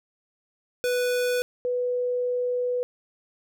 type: tone pair in turn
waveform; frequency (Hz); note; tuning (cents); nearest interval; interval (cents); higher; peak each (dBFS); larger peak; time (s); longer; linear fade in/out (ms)
square / sine; 493.9 / 493.9; B4 / B4; 0 / 0; unison; 0; neither; -23; neither; 0.84-1.42 / 1.65-2.83; second; 0
effects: none